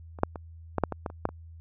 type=clicks; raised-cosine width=1 ms; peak=-28 / -7 / -23 / -12 / -8 / -17 / -17 / -29 / -10 / -24 dBFS; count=10; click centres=0.188 / 0.234 / 0.358 / 0.783 / 0.837 / 0.923 / 1.062 / 1.101 / 1.254 / 1.29 s; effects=added 82 Hz sine -44 dBFS peak until 1.6 s